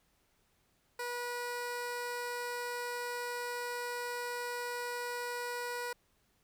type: tone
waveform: 15% pulse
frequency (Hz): 485.5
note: B4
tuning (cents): -30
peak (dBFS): -30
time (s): 0.99-5.93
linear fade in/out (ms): 5
effects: pink hiss -73 dBFS RMS until 6.43 s